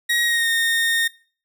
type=tone with pitch glide; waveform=30% pulse; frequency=1893 to 1840.2 Hz; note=A#6 to A#6; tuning=+26 to -23 cents; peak=-15 dBFS; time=0.09-1.08 s; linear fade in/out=10 ms; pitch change=-49 cents; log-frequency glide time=0.24-0.48 s; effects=noise-tail reverb RT60 0.4 s tail -20 dB re dry